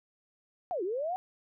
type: linear two-way sweep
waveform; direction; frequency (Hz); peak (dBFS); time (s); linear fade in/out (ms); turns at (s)
sine; down then up; 764 to 336.8 to 764; -30; 0.71-1.16; 0; 0.83
effects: none